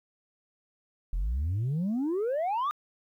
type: exponential sweep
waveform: sine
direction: up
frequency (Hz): 39.62 to 1244.5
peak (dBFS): -24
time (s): 1.13-2.71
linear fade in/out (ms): 0
effects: tanh soft clip ceiling -25 dBFS + 11-bit